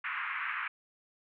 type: band-pass noise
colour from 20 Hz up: pink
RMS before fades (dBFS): -36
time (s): 0.04-0.68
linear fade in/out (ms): 5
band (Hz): 1100 to 2500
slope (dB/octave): 48
effects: none